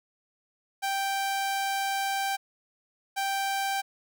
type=tone pair in turn; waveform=sawtooth; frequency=784 / 784 Hz; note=G5 / G5; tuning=0 / 0 cents; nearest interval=unison; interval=0 cents; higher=neither; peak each=-23 dBFS; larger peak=neither; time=0.82-2.37 / 3.16-3.82 s; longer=first; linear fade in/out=20 ms; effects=none